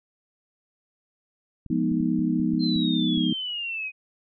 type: clicks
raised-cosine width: 5 ms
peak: -27 dBFS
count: 9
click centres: 1.663 / 1.705 / 1.917 / 2.007 / 2.191 / 2.398 / 2.536 / 2.761 / 3.176 s
type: chord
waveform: sine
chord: F half-diminished seventh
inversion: none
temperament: equal with one note detuned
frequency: 174.61 / 207.7 / 244.1 / 311.1 Hz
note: F3 / Ab3 / Cb4 / Eb4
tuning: 0 / 0 / -20 / 0 cents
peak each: -27 / -29 / -25 / -26 dBFS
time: 1.7-3.33 s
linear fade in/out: 5 ms
type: exponential sweep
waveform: sine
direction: down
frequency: 4186 to 2489 Hz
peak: -28 dBFS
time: 2.59-3.92 s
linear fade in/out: 50 ms
effects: none